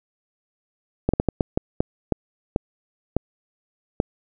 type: slowing click train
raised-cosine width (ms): 2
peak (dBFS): -5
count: 11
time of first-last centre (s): 1.09-4.001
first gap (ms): 46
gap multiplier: 1.38
effects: none